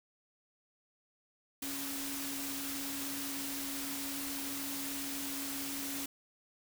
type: tone in noise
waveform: sine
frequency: 277.2 Hz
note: C#4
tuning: in tune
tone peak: -42 dBFS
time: 1.62-6.06 s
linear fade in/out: 5 ms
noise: white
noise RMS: -40 dBFS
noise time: 1.62-6.06 s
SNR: -5 dB
effects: none